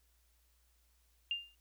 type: tone with exponential decay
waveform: sine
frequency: 2800 Hz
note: F7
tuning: 4 cents sharp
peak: -30 dBFS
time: 1.31-1.55 s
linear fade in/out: 1 ms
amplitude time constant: 52 ms
effects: added 59 Hz sine -70 dBFS peak until 1.6 s + white hiss -75 dBFS RMS until 1.6 s